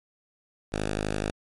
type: tone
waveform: 5% pulse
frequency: 51.91 Hz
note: G#1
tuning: in tune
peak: -16 dBFS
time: 0.72-1.31 s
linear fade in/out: 10 ms
effects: MP3 48 kbps

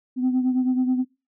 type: beating tone pair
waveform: sine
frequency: 253.8 / 263.1 Hz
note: B3 / C4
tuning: +47 / +10 cents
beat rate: 9.3 Hz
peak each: -18 / -25 dBFS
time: 0.16-1.05 s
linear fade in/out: 50 ms
effects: noise-tail reverb RT60 0.3 s tail -24 dB re dry + tanh soft clip ceiling -15 dBFS

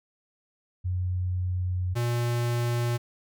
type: tone pair in turn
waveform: sine / square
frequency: 90.9 / 119.54 Hz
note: F#2 / A#2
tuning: -30 / +44 cents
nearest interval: perfect fourth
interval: 474 cents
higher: second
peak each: -25 / -25 dBFS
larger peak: neither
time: 0.84-1.95 / 1.95-2.98 s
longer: first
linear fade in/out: 20 ms
effects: none

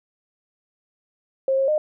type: tone with pitch steps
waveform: sine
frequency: 534 / 539 / 610 Hz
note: C5 / C#5 / D#5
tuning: +35 / -49 / -34 cents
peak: -17 dBFS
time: 1.48-1.78 s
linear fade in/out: 2 ms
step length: 100 ms
effects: none

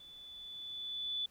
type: tone with level ramp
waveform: sine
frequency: 3474 Hz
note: A7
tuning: 23 cents flat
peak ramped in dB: -52 to -33 dBFS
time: 0-1.26 s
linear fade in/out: 5 ms
effects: pink hiss -67 dBFS RMS until 1.3 s

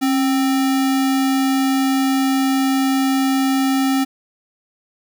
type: tone with sample-and-hold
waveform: sine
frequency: 269.5 Hz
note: C#4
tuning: 49 cents flat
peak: -14 dBFS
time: 0.01-4.05 s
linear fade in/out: 20 ms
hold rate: 1050 Hz
effects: none

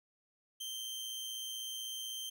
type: tone with amplitude modulation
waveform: sawtooth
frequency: 3136 Hz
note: G7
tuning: in tune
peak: -35 dBFS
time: 0.6-2.3 s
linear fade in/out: 10 ms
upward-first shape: sine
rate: 116 Hz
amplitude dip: 35%
effects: none

